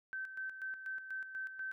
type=tone with tremolo; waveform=sine; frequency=1544 Hz; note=G6; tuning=27 cents flat; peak=-38 dBFS; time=0.13-1.72 s; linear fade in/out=0 ms; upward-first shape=square; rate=4.1 Hz; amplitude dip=60%; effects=none